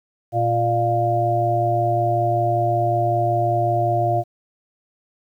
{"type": "harmonic tone with a mistuned harmonic", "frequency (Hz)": 116.54, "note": "A#2", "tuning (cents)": 0, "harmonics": [1, 3, 5, 6], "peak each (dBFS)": [-22, -26, -25, -19], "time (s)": [0.32, 4.24], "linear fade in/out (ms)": 50, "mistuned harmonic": 5, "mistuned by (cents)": 33, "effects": ["9-bit"]}